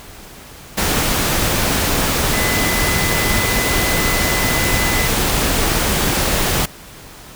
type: tone in noise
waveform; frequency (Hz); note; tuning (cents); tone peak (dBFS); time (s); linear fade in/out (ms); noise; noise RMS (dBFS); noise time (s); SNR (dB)
sine; 2015; B6; +34; -22; 2.33-5.08; 10; pink; -17; 0.77-6.66; -8
effects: pink hiss -38 dBFS RMS until 7.35 s